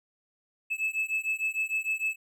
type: beating tone pair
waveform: triangle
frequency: 2604 / 2610.6 Hz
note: E7 / E7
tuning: -22 / -17 cents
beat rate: 6.6 Hz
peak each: -29 dBFS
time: 0.7-2.16 s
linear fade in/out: 20 ms
effects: none